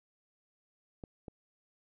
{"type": "clicks", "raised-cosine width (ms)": 2, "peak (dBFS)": -30, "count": 2, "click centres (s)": [1.038, 1.282], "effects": []}